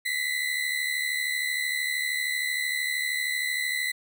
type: tone pair together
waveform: 35% pulse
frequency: 1962 / 2035 Hz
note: B6 / C7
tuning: -12 / -49 cents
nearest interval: minor second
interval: 63 cents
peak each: -28 / -27 dBFS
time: 0.05-3.92 s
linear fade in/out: 10 ms
effects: none